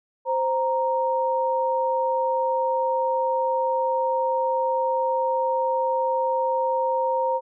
sine tone pair together, 522.6 / 932.3 Hz, C5 / A#5, -2 / 0 cents, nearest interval minor seventh, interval 1002 cents, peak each -23 dBFS, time 0.25-7.41 s, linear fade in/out 50 ms, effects none

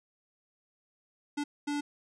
square tone bursts at uneven times, 290.6 Hz, D4, 18 cents flat, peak -31 dBFS, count 2, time 1.37-1.44 / 1.67-1.81 s, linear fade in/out 10 ms, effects resampled to 22050 Hz

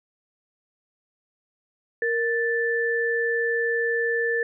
sine tone pair together, 466.2 / 1760 Hz, A#4 / A6, 0 / 0 cents, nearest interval octave + major seventh, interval 2300 cents, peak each -24 dBFS, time 2.02-4.43 s, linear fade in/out 2 ms, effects none

